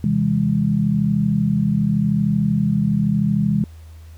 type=chord; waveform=sine; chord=C augmented; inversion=none; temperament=just; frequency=130.81 / 163.52 / 204.4 Hz; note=C3 / E3 / G#3; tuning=0 / -14 / -27 cents; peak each=-22 / -20 / -18 dBFS; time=0.04-3.64 s; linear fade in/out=2 ms; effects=added 80 Hz sine -37 dBFS peak until 4.17 s + pink hiss -54 dBFS RMS until 4.17 s